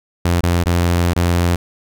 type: tone with dropouts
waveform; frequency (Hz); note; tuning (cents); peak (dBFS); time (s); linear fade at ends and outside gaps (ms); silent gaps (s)
sawtooth; 86.8; F2; -10; -9; 0.25-1.56; 5; 0.408-0.433 / 0.638-0.658 / 1.135-1.162
effects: none